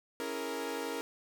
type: chord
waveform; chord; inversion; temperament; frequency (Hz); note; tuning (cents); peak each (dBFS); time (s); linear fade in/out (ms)
sawtooth; A# half-diminished seventh; first; equal; 277.2 / 329.6 / 415.3 / 466.2; C#4 / E4 / G#4 / A#4; 0 / 0 / 0 / 0; -38 / -39 / -39 / -34; 0.2-1.01; 0
effects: none